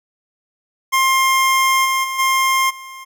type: tone with level steps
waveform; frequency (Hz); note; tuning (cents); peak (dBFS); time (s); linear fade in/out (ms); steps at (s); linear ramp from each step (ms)
25% pulse; 1060; C6; +22; -9 / -12 / -18 / -10 / -29; 0.92-3.05; 20; 1.84 / 2.03 / 2.18 / 2.69; 20
effects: none